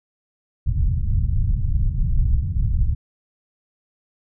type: low-pass noise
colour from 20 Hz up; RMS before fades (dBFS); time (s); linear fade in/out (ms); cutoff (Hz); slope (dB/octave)
pink; -19; 0.66-2.95; 10; 120; 24
effects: none